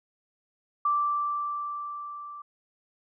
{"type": "tone with level ramp", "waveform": "sine", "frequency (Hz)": 1171, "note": "D6", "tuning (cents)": -5, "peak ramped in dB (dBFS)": [-21, -39], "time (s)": [0.85, 2.42], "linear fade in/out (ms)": 5, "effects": []}